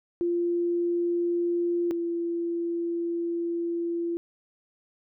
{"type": "tone pair in turn", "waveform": "sine", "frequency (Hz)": [346, 340.3], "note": ["F4", "F4"], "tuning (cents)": [-16, -45], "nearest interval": "unison", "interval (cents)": 29, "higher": "first", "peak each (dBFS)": [-23, -26], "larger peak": "first", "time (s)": [[0.21, 1.91], [1.91, 4.17]], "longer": "second", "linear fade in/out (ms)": 0, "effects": []}